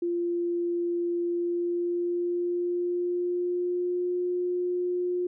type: tone with pitch glide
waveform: sine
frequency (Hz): 346.1 to 357.3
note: F4 to F4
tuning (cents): -16 to +40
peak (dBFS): -25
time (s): 0.02-5.27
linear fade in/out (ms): 5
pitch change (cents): +56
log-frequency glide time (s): 1.24-4.16
effects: none